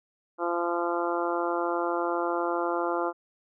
harmonic tone, 172.2 Hz, F3, 24 cents flat, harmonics 2 / 3 / 4 / 5 / 6 / 7 / 8, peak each -30 / -32 / -33 / -34 / -35 / -35 / -36 dBFS, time 0.38-3.13 s, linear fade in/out 50 ms, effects none

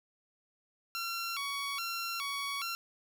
15% pulse tone with vibrato, 1238 Hz, D#6, 9 cents flat, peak -28 dBFS, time 0.95-2.75 s, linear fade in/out 0 ms, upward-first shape square, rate 1.2 Hz, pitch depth 170 cents each way, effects none

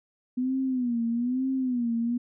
sine tone with vibrato, 247.4 Hz, B3, 3 cents sharp, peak -24 dBFS, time 0.37-2.18 s, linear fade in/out 10 ms, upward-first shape sine, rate 1.1 Hz, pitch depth 120 cents each way, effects none

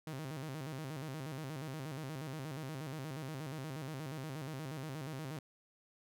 sawtooth tone with vibrato, 144.3 Hz, D3, 30 cents flat, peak -37 dBFS, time 0.07-5.39 s, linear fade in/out 2 ms, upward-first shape square, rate 8.4 Hz, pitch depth 150 cents each way, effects none

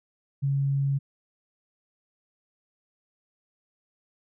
sine tone, 138.59 Hz, C#3, in tune, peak -22 dBFS, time 0.42-0.99 s, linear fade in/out 20 ms, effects none

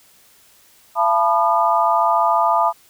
sine tone cluster, 680 / 872 / 986 / 1213 Hz, F5 / A5 / B5 / D#6, -46 / -16 / -3 / -44 cents, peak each -19 dBFS, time 0.95-2.73 s, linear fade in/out 50 ms, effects white hiss -52 dBFS RMS until 2.89 s

